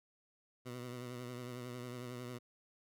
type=tone with vibrato; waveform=15% pulse; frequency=123.47 Hz; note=B2; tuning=in tune; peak=-37 dBFS; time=0.65-2.39 s; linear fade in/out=20 ms; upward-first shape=triangle; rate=11 Hz; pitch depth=53 cents each way; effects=none